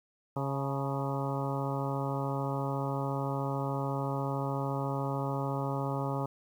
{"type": "harmonic tone with a mistuned harmonic", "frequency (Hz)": 137.4, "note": "C#3", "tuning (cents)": -15, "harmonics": [1, 2, 3, 4, 5, 6, 7, 8, 9], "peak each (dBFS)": [-33, -38, -40, -39, -43, -40, -42, -44, -43], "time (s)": [0.36, 6.26], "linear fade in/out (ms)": 5, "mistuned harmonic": 6, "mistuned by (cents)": 43, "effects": ["10-bit"]}